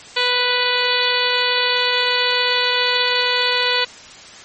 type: harmonic tone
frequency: 493.9 Hz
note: B4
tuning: in tune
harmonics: 1 / 2 / 3 / 4 / 5 / 6 / 7 / 8 / 9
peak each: -24 / -24 / -24 / -24 / -24 / -24 / -24 / -24 / -24 dBFS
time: 0.16-3.85 s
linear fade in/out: 10 ms
effects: white hiss -39 dBFS RMS until 4.44 s + MP3 32 kbps